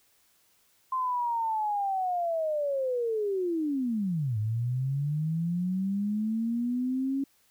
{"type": "linear two-way sweep", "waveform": "sine", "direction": "down then up", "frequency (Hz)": [1046.5, 104.4, 276.4], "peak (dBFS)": -26, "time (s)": [0.92, 7.24], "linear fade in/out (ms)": 5, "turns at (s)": 4.38, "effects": ["white hiss -66 dBFS RMS until 7.5 s"]}